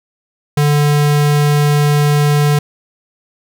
square tone, 146.83 Hz, D3, in tune, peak -10 dBFS, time 0.57-2.59 s, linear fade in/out 5 ms, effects none

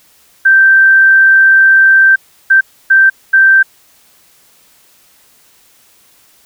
sine tone bursts at uneven times, 1564 Hz, G6, 4 cents flat, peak -3 dBFS, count 4, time 0.45-2.16 / 2.5-2.61 / 2.9-3.1 / 3.33-3.63 s, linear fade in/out 10 ms, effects white hiss -48 dBFS RMS until 6.45 s

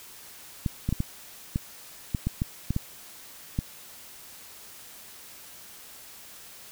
clicks, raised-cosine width 5 ms, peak -13 dBFS, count 11, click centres 0.662 / 0.89 / 0.926 / 1.004 / 1.559 / 2.148 / 2.27 / 2.419 / 2.706 / 2.764 / 3.589 s, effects white hiss -47 dBFS RMS until 6.71 s

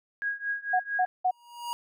sine tone with tremolo, 1644 Hz, G#6, 18 cents flat, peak -25 dBFS, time 0.22-1.06 s, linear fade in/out 0 ms, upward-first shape triangle, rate 4.4 Hz, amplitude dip 95%
sine tone bursts, 736 Hz, F#5, 9 cents flat, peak -21 dBFS, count 3, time 0.73-1.311 s, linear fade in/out 10 ms, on 67 ms, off 190 ms
square tone with exponential growth, 952 Hz, A#5, 36 cents sharp, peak -29 dBFS, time 1.27-1.73 s, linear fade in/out 0 ms, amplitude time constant 100 ms
effects none

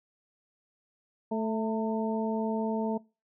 harmonic tone with a mistuned harmonic, 220 Hz, A3, in tune, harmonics 1 / 2 / 3 / 4, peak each -30 / -33 / -35 / -36 dBFS, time 1.31-2.98 s, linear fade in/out 10 ms, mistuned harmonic 4, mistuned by +43 cents, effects noise-tail reverb RT60 0.3 s tail -23 dB re dry

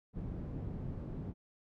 white low-pass noise, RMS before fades -41 dBFS, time 0.13-1.34 s, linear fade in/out 50 ms, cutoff 170 Hz, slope 12 dB/octave, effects none

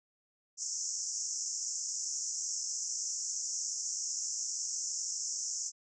white band-pass noise, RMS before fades -37 dBFS, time 0.57-5.72 s, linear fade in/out 50 ms, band 5400 to 7400 Hz, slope 96 dB/octave, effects none

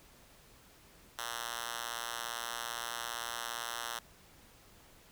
5% pulse tone with high-pass filter, 117.6 Hz, A#2, 16 cents sharp, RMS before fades -40 dBFS, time 1.18-3.99 s, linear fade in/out 5 ms, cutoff 1200 Hz, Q 0.56, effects pink hiss -60 dBFS RMS until 5.11 s

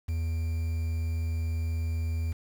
triangle tone with quantisation, 81.9 Hz, E2, 11 cents flat, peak -25 dBFS, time 0.08-2.33 s, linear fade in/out 10 ms, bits 8, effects none

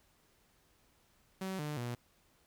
sawtooth tone with pitch steps, 189.8 / 149.5 / 120.6 Hz, F#3 / D3 / B2, +44 / +31 / -41 cents, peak -33 dBFS, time 1.41-1.95 s, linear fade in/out 5 ms, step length 180 ms, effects pink hiss -70 dBFS RMS until 2.46 s

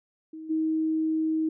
sine tone with level steps, 316.8 Hz, D#4, 31 cents sharp, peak -37 / -23 dBFS, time 0.33-1.49 s, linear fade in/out 5 ms, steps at 0.49 s, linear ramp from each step 20 ms, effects none

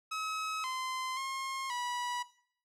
sawtooth tone with pitch steps, 1281 / 1035 / 1071 / 976 Hz, E6 / C6 / C6 / B5, -50 / -19 / +40 / -21 cents, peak -31 dBFS, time 0.11-2.23 s, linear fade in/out 10 ms, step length 530 ms, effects noise-tail reverb RT60 0.6 s tail -18 dB re dry + low-pass 9000 Hz 12 dB/octave

